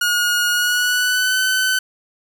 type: tone with pitch glide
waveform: sawtooth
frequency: 1439 to 1516.7 Hz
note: F#6 to F#6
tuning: -49 to +42 cents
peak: -12 dBFS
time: 0.01-1.79 s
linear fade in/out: 5 ms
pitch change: +91 cents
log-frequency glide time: 0.5-1.39 s
effects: none